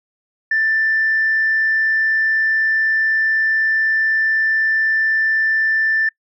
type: tone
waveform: sine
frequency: 1772 Hz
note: A6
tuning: 12 cents sharp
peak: -13 dBFS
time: 0.51-6.09 s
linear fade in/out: 5 ms
effects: noise-tail reverb RT60 0.1 s tail -26 dB re dry + tanh soft clip ceiling -9 dBFS